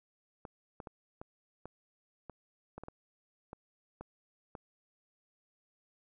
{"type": "clicks", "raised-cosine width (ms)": 1, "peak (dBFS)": -30, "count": 12, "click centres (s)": [0.452, 0.802, 0.872, 1.215, 1.656, 2.297, 2.78, 2.836, 2.884, 3.531, 4.01, 4.552], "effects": []}